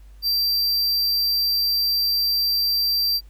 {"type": "tone", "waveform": "square", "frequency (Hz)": 4702, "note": "D8", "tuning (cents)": 1, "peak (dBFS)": -19, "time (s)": [0.22, 3.21], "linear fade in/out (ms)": 50, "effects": ["added 50 Hz sine -42 dBFS peak until 3.29 s", "pink hiss -61 dBFS RMS until 3.29 s"]}